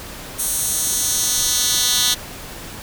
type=tone with high-pass filter sweep; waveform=10% pulse; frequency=246.9 Hz; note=B3; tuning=in tune; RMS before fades=-19 dBFS; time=0.38-2.15 s; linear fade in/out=20 ms; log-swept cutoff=9100 to 3800 Hz; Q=1.4; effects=pink hiss -34 dBFS RMS until 2.82 s